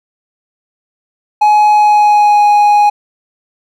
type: tone with pitch glide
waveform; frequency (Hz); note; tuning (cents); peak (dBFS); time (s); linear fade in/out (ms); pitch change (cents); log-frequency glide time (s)
triangle; 842 to 829.4; G#5 to G#5; +24 to -3; -3; 1.41-2.9; 10; -27; 1.72-2.44
effects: none